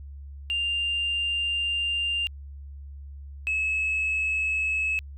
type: tone pair in turn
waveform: sine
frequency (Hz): 2794 / 2585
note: F7 / E7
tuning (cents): 0 / -34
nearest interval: minor second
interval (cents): 134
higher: first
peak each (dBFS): -23 / -22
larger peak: second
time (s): 0.5-2.27 / 3.47-4.99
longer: first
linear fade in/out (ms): 0
effects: tanh soft clip ceiling -20 dBFS + added 70 Hz sine -38 dBFS peak until 5.17 s